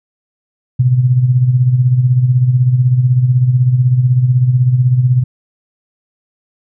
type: tone with tremolo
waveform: sine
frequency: 125.9 Hz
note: B2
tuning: 34 cents sharp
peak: -5 dBFS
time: 0.79-5.24 s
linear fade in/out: 10 ms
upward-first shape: sine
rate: 16 Hz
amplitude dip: 60%
effects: none